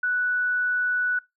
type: tone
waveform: sine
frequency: 1480 Hz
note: F#6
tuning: in tune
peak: -21 dBFS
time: 0.03-1.19 s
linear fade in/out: 5 ms
effects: noise-tail reverb RT60 0.2 s tail -22 dB re dry